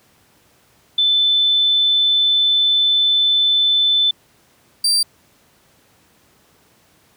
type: tone pair in turn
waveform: sine / 35% pulse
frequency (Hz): 3520 / 4699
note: A7 / D8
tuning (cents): 0 / 0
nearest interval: perfect fourth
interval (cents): 500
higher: second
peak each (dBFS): -12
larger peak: neither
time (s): 0.98-4.11 / 4.84-5.03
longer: first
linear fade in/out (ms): 5
effects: pink hiss -55 dBFS RMS until 7.16 s + high-pass 80 Hz 12 dB/octave